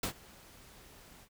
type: noise with ADSR envelope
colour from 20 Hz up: pink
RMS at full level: -32 dBFS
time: 0.03-1.29 s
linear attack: 4 ms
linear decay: 89 ms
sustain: -24 dB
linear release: 70 ms
effects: none